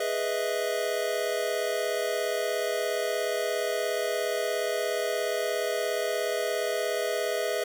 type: chord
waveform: square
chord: E major seventh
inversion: first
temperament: equal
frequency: 415.3 / 493.9 / 622.3 / 659.3 Hz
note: G#4 / B4 / D#5 / E5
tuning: 0 / 0 / 0 / 0 cents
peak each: -33 dBFS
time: 0-7.64 s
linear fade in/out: 5 ms
effects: none